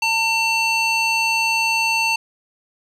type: tone with band-pass filter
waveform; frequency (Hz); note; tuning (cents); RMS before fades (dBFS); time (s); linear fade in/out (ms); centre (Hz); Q
square; 900; A5; +39; -19; 0.02-2.16; 5; 3300; 1.7
effects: none